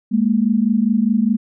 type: tone pair together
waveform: sine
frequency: 207.7 / 232.6 Hz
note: G#3 / A#3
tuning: 0 / -4 cents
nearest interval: major second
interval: 196 cents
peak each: -16 dBFS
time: 0.11-1.37 s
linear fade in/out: 20 ms
effects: none